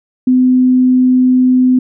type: tone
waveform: sine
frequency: 254.2 Hz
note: C4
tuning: 50 cents flat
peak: -6 dBFS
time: 0.27-1.79 s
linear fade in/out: 5 ms
effects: none